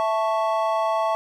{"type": "chord", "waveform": "triangle", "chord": "A major", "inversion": "second", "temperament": "equal", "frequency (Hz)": [659.3, 880, 1108.7], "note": ["E5", "A5", "C#6"], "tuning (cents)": [0, 0, 0], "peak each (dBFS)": [-21, -23, -24], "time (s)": [0, 1.15], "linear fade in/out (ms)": 0, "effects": []}